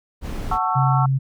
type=noise; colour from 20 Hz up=brown; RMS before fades=-27 dBFS; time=0.21-0.59 s; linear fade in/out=50 ms
type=chord; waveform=sine; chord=F# minor seventh; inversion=none; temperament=just; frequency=740 / 888 / 1110 / 1332 Hz; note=F#5 / A5 / C#6 / E6; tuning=0 / +16 / +2 / +18 cents; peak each=-24 dBFS; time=0.51-1.06 s; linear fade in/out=5 ms
type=tone; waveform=sine; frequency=134.4 Hz; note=C3; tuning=47 cents sharp; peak=-16 dBFS; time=0.75-1.19 s; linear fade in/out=20 ms
effects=none